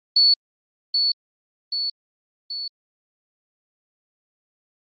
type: tone with echo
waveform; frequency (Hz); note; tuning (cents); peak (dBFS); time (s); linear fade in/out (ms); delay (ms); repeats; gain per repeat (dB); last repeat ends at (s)
sine; 4435; C#8; 0; -12; 0.16-0.34; 5; 780; 3; -5; 2.68
effects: Opus 24 kbps